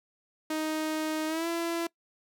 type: tone with pitch glide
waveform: sawtooth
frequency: 312.1 to 336.4 Hz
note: D#4 to E4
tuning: +5 to +35 cents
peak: -25 dBFS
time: 0.5-1.87 s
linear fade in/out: 5 ms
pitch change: +130 cents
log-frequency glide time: 1.27-1.47 s
effects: noise-tail reverb RT60 0.1 s tail -23 dB re dry